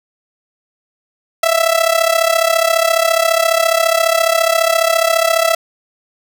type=tone with amplitude modulation; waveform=sawtooth; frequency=661 Hz; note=E5; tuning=5 cents sharp; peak=-4 dBFS; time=1.43-5.55 s; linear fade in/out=5 ms; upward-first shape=sine; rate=34.6 Hz; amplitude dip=80%; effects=none